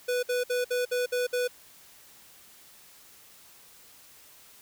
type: tone bursts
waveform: square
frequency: 493.9 Hz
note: B4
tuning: in tune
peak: -26 dBFS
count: 7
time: 0.08-1.478 s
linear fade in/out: 10 ms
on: 150 ms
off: 58 ms
effects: white hiss -54 dBFS RMS until 4.61 s